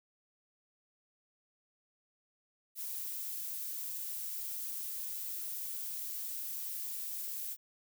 violet noise, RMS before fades -40 dBFS, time 2.75-7.57 s, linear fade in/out 50 ms, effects none

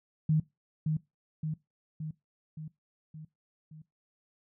sine tone with echo, 155.56 Hz, D#3, in tune, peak -22 dBFS, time 0.29-0.4 s, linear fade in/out 5 ms, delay 570 ms, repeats 6, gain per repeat -4 dB, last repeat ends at 3.82 s, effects noise-tail reverb RT60 0.2 s tail -20 dB re dry

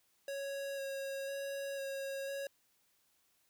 square tone with vibrato, 550 Hz, C#5, 14 cents flat, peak -39 dBFS, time 0.28-2.47 s, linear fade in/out 2 ms, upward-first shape square, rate 1 Hz, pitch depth 12 cents each way, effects white hiss -74 dBFS RMS until 3.49 s

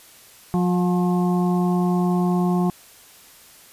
harmonic tone with a mistuned harmonic, 179 Hz, F3, 43 cents sharp, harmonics 1 / 2 / 4 / 5 / 6, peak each -18 / -25 / -29 / -33 / -33 dBFS, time 0.54-2.7 s, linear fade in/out 0 ms, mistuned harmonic 5, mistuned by -50 cents, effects white hiss -48 dBFS RMS until 3.72 s + resampled to 32000 Hz

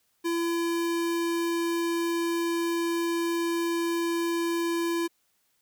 square tone, 337.9 Hz, E4, 43 cents sharp, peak -26 dBFS, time 0.24-5.08 s, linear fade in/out 20 ms, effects white hiss -71 dBFS RMS until 5.61 s

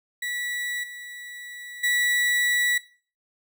35% pulse tone with level steps, 1948 Hz, B6, 24 cents flat, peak -26 / -36 / -19 dBFS, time 0.22-2.78 s, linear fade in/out 5 ms, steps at 0.83 / 1.83 s, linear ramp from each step 10 ms, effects noise-tail reverb RT60 0.4 s tail -18 dB re dry

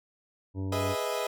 harmonic tone, 95.7 Hz, G2, 41 cents flat, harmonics 1 / 2 / 3 / 4 / 5 / 6 / 7 / 9 / 10, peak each -31 / -44 / -36 / -45 / -47 / -54 / -55 / -56 / -55 dBFS, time 0.54-0.96 s, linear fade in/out 50 ms
30% pulse chord, E major seventh, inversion first, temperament equal, 415.3 / 493.9 / 622.3 / 659.3 Hz, G#4 / B4 / D#5 / E5, 0 / 0 / 0 / 0 cents, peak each -33 / -31 / -31 / -34 dBFS, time 0.72-1.27 s, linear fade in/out 5 ms
effects none

